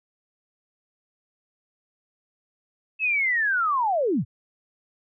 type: linear sweep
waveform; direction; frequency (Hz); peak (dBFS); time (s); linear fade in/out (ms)
sine; down; 2637 to 83.6; -20; 2.99-4.25; 50
effects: none